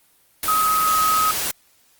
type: tone in noise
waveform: sine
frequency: 1268 Hz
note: D#6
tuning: 32 cents sharp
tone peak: -16 dBFS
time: 0.48-1.31 s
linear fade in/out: 2 ms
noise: white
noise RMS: -24 dBFS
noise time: 0.43-1.51 s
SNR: +5 dB
effects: white hiss -58 dBFS RMS until 1.99 s + Opus 24 kbps